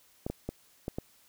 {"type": "clicks", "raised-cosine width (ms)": 2, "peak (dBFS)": -20, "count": 5, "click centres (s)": [0.265, 0.3, 0.49, 0.881, 0.985], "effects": ["white hiss -63 dBFS RMS until 1.28 s"]}